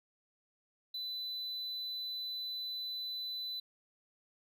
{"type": "tone", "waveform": "triangle", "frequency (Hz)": 4000, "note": "B7", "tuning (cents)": 21, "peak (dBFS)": -36, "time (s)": [0.94, 3.6], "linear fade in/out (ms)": 5, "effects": []}